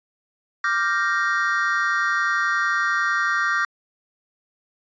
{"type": "chord", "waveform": "triangle", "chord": "G minor seventh", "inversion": "second", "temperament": "equal", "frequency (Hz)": [1174.7, 1396.9, 1568, 1864.7], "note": ["D6", "F6", "G6", "Bb6"], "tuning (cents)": [0, 0, 0, 0], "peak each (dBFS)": -23, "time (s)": [0.64, 3.65], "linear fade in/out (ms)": 2, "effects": ["resampled to 16000 Hz"]}